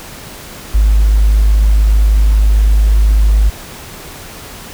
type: tone with tanh clipping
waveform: triangle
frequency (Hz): 52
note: G#1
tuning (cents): +3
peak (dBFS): -5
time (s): 0.74-3.5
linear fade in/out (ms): 10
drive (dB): 1
effects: pink hiss -31 dBFS RMS until 4.73 s